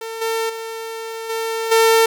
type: tone with level steps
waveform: sawtooth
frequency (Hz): 450.9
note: A4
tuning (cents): +42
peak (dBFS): -23 / -15 / -23 / -17 / -7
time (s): 0.01-2.06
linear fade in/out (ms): 5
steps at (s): 0.21 / 0.49 / 1.29 / 1.71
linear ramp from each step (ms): 10
effects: none